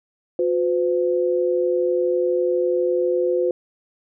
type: tone pair together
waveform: sine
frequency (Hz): 360.1 / 508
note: F#4 / B4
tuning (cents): -47 / +49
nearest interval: tritone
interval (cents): 596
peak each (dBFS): -20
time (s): 0.39-3.51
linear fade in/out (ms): 2
effects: none